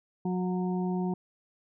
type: harmonic tone with a mistuned harmonic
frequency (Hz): 182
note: F#3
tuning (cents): -28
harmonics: 1 / 2 / 4 / 5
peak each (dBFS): -28 / -34 / -40 / -42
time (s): 0.25-1.14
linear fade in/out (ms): 5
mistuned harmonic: 5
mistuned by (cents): +19
effects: none